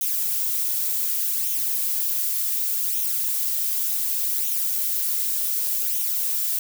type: noise with flanger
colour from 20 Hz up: violet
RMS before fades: -24 dBFS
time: 0.01-6.59 s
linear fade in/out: 2 ms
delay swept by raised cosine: 0.31 to 4.71 ms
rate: 0.67 Hz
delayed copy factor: +0.55
effects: none